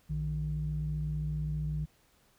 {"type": "tone pair together", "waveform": "sine", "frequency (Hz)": [60.5, 152.54], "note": ["B1", "D#3"], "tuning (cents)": [-35, -34], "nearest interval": "octave + major third", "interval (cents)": 1601, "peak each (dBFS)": [-35, -31], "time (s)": [0.09, 1.86], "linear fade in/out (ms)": 20, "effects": ["tanh soft clip ceiling -24 dBFS", "pink hiss -67 dBFS RMS until 2.38 s"]}